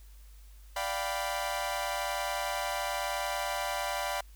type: chord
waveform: sawtooth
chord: G dominant seventh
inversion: second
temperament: equal with one note detuned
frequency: 587.3 / 698.5 / 779.5 / 987.8 Hz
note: D5 / F5 / G5 / B5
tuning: 0 / 0 / -10 / 0 cents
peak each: -33 dBFS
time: 0.76-4.21 s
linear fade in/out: 5 ms
effects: added 50 Hz sine -49 dBFS peak until 4.35 s + white hiss -63 dBFS RMS until 4.35 s